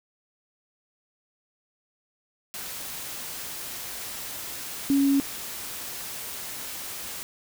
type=tone in noise; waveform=sine; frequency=277.2 Hz; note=C#4; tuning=in tune; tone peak=-18 dBFS; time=4.9-5.2 s; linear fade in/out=0 ms; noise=white; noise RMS=-36 dBFS; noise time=2.54-7.23 s; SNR=+15 dB; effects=none